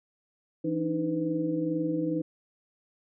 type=tone cluster; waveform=sine; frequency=165 / 291.5 / 313.7 / 501 Hz; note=E3 / D4 / D#4 / B4; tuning=+2 / -13 / +14 / +25 cents; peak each=-34 / -35 / -28 / -34 dBFS; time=0.64-2.22 s; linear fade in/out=10 ms; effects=none